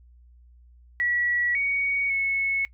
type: tone with pitch steps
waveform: sine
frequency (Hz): 1935 / 2239 / 2198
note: B6 / C#7 / C#7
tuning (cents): -36 / +17 / -15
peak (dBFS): -22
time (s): 1-2.65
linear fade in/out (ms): 0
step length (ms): 550
effects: noise-tail reverb RT60 0.1 s tail -21 dB re dry + added 60 Hz sine -50 dBFS peak until 2.73 s